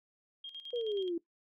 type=tone with tremolo; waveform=sine; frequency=3228 Hz; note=G#7; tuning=50 cents flat; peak=-40 dBFS; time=0.44-1.09 s; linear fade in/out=5 ms; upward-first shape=square; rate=9.4 Hz; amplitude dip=70%
type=exponential sweep; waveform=sine; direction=down; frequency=493.9 to 329.6 Hz; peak=-31 dBFS; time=0.73-1.18 s; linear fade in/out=5 ms
effects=noise-tail reverb RT60 0.1 s tail -18 dB re dry